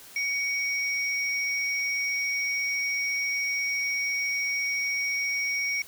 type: tone pair together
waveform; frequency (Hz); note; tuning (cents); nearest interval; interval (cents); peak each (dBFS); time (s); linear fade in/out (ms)
sine; 2243 / 5597; C#7 / F8; +20 / +3; octave + major third; 1583; -26 / -33; 0.16-5.82; 2
effects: white hiss -48 dBFS RMS until 5.87 s